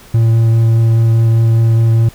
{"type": "tone with vibrato", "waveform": "triangle", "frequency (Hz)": 113.9, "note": "A#2", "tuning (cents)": -40, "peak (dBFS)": -5, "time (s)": [0.14, 2.09], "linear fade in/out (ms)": 5, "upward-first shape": "sine", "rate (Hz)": 4.9, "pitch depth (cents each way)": 8, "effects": ["pink hiss -40 dBFS RMS until 2.14 s"]}